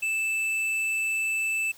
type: tone with hard clipping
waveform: sine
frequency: 2637 Hz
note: E7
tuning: in tune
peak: -26 dBFS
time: 0.02-1.72 s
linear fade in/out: 10 ms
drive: 7 dB
effects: white hiss -52 dBFS RMS until 1.77 s